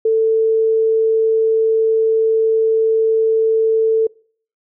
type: tone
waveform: sine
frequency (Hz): 444.6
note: A4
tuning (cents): +18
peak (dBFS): -11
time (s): 0.05-4.07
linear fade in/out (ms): 5
effects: noise-tail reverb RT60 0.5 s tail -25 dB re dry